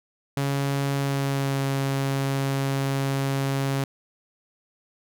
sawtooth tone with pitch glide, 139.2 to 136.81 Hz, C#3 to C#3, +8 to -22 cents, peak -19 dBFS, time 0.37-3.84 s, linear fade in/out 2 ms, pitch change -30 cents, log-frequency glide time 0.96-1.65 s, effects none

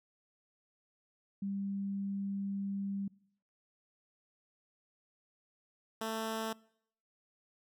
sine / 10% pulse tone pair in turn, 197.8 / 222.2 Hz, G3 / A3, +16 / +17 cents, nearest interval major second, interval 201 cents, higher second, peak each -34 / -27 dBFS, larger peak second, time 1.42-3.08 / 6.01-6.53 s, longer first, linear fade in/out 5 ms, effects noise-tail reverb RT60 0.7 s tail -24 dB re dry

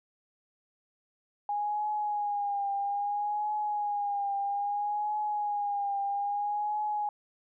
sine tone with vibrato, 821 Hz, G#5, 20 cents flat, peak -28 dBFS, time 1.49-7.09 s, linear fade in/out 2 ms, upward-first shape triangle, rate 0.61 Hz, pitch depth 52 cents each way, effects none

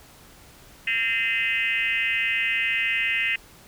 sine tone with frequency modulation, 2301 Hz, D7, 36 cents flat, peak -21 dBFS, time 0.87-3.36 s, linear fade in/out 5 ms, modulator 236 Hz, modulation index 2.2, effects pink hiss -50 dBFS RMS until 3.67 s

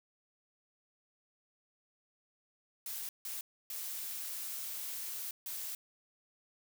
blue noise bursts at uneven times, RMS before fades -41 dBFS, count 4, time 2.86-3.09 / 3.25-3.41 / 3.7-5.31 / 5.46-5.75 s, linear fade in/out 2 ms, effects none

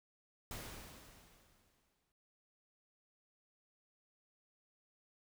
pink noise with exponential decay, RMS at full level -45 dBFS, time 0.51-2.12 s, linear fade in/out 1 ms, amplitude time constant 350 ms, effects noise-tail reverb RT60 0.7 s tail -24 dB re dry

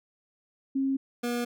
sine / 25% pulse tone pair in turn, 270 / 240.5 Hz, C#4 / B3, -45 / -46 cents, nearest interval major second, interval 201 cents, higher first, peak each -24 dBFS, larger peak neither, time 0.75-0.97 / 1.23-1.45 s, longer neither, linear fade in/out 10 ms, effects none

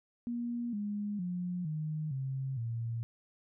sine tone with pitch steps, 238.2 / 206.2 / 178.45 / 154.45 / 133.69 / 115.71 Hz, A#3 / G#3 / F3 / D#3 / C3 / A#2, +38 / -12 / +38 / -12 / +38 / -12 cents, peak -33 dBFS, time 0.27-3.03 s, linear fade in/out 0 ms, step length 460 ms, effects none

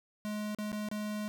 square tone with dropouts, 210.6 Hz, G#3, 24 cents sharp, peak -35 dBFS, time 0.25-1.28 s, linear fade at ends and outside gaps 0 ms, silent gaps 0.548-0.586 / 0.718-0.728 / 0.887-0.914 s, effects none

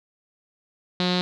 sawtooth tone with low-pass filter, 180.2 Hz, F#3, 45 cents flat, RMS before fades -23 dBFS, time 1-1.21 s, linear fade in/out 0 ms, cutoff 4000 Hz, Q 6.9, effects none

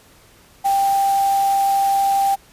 sine tone in noise, 789 Hz, G5, 11 cents sharp, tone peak -14 dBFS, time 0.64-2.36 s, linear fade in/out 20 ms, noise white, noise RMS -32 dBFS, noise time 0.64-2.36 s, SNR +15 dB, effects pink hiss -50 dBFS RMS until 2.52 s + resampled to 32000 Hz

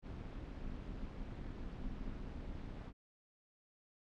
brown noise with amplitude modulation, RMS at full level -42 dBFS, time 0.02-2.93 s, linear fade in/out 50 ms, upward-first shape sine, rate 227 Hz, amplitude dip 70%, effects low-pass 4000 Hz 12 dB/octave

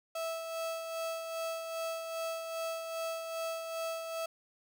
35% pulse tone with tremolo, 655 Hz, E5, 11 cents flat, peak -32 dBFS, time 0.15-4.26 s, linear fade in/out 5 ms, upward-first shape sine, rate 2.5 Hz, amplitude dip 45%, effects none

